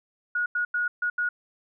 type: tone bursts at uneven times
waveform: sine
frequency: 1449 Hz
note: F#6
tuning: 37 cents flat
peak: -23 dBFS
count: 5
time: 0.35-0.46 / 0.55-0.65 / 0.74-0.88 / 1.02-1.1 / 1.18-1.29 s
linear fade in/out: 5 ms
effects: none